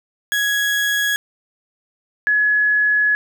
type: tone pair in turn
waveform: 35% pulse / sine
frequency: 1666 / 1693.2 Hz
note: G#6 / G#6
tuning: +5 / +33 cents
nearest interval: unison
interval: 28 cents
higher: second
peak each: -15 / -13 dBFS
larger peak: second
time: 0.32-1.16 / 2.27-3.15 s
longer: second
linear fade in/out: 0 ms
effects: none